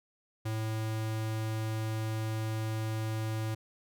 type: tone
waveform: square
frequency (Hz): 110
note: A2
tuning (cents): 0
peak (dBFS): -32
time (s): 0.45-3.55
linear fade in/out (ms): 10
effects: none